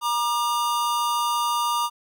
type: tone pair together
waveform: square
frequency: 949.4 / 1199 Hz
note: A#5 / D6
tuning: +31 / +36 cents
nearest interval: major third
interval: 405 cents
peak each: -25 dBFS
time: 0.01-1.9 s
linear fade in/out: 50 ms
effects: none